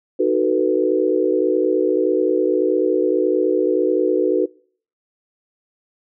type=chord; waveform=sine; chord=B dominant seventh; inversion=first; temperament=just; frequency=308.7 / 370.4 / 444.5 / 493.9 Hz; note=D#4 / F#4 / A4 / B4; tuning=-14 / +2 / +18 / 0 cents; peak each=-22 / -18 / -21 / -20 dBFS; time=0.19-4.46 s; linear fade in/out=10 ms; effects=noise-tail reverb RT60 0.5 s tail -24 dB re dry